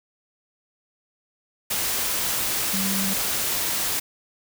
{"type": "tone in noise", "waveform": "sine", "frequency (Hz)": 194.1, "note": "G3", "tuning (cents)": -17, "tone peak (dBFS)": -26, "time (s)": [2.73, 3.14], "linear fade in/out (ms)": 10, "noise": "white", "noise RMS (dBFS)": -25, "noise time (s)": [1.7, 4], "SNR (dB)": -4, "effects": []}